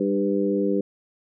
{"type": "harmonic tone with a mistuned harmonic", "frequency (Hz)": 99.2, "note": "G2", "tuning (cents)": 21, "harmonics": [2, 3, 4, 5], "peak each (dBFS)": [-25, -25, -25, -27], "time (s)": [0, 0.81], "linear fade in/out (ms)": 5, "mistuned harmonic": 3, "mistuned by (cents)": 16, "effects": []}